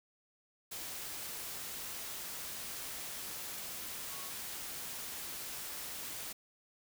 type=tone in noise; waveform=sine; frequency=1106 Hz; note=C#6; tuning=4 cents flat; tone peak=-53 dBFS; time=4.09-4.31 s; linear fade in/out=10 ms; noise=white; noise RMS=-43 dBFS; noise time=0.71-6.33 s; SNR=-13 dB; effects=none